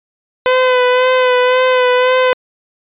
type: tone with vibrato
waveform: sawtooth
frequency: 505 Hz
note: B4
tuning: 39 cents sharp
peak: -5 dBFS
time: 0.46-2.33 s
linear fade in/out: 0 ms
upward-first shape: sine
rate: 1.9 Hz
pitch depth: 26 cents each way
effects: resampled to 8000 Hz